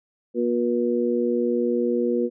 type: harmonic tone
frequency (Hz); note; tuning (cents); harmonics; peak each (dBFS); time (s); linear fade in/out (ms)
120; B2; -49; 2 / 3 / 4; -24 / -24 / -24; 0.34-2.3; 50
effects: none